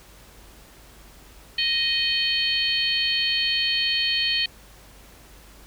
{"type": "harmonic tone with a mistuned harmonic", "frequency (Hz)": 622.3, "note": "D#5", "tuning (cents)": 0, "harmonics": [3, 4, 5, 6, 7], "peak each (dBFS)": [-30, -28, -24, -35, -25], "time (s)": [1.58, 4.46], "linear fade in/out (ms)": 5, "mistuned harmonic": 6, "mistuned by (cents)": 21, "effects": ["added 50 Hz sine -50 dBFS peak until 5.66 s", "pink hiss -50 dBFS RMS until 5.66 s"]}